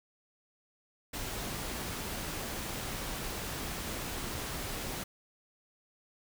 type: noise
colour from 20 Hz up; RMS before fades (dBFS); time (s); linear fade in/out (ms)
pink; -38; 1.13-5.04; 10
effects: none